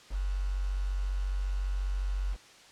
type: tone with quantisation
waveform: sine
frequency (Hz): 47.25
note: F#1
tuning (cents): +37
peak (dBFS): -28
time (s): 0.1-2.37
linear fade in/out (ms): 50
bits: 8
effects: white hiss -54 dBFS RMS until 2.71 s + low-pass 6000 Hz 12 dB/octave